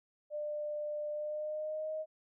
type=tone with pitch glide; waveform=sine; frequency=597 to 624.9 Hz; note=D5 to D#5; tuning=+28 to +7 cents; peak=-35 dBFS; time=0.3-2.06 s; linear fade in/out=50 ms; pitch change=+79 cents; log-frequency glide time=1.11-1.92 s; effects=none